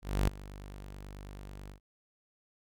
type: tone with ADSR envelope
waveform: sawtooth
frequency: 49.21 Hz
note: G1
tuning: 7 cents sharp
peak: -20 dBFS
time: 0.02-1.8 s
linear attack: 260 ms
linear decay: 5 ms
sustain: -20 dB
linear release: 110 ms
effects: none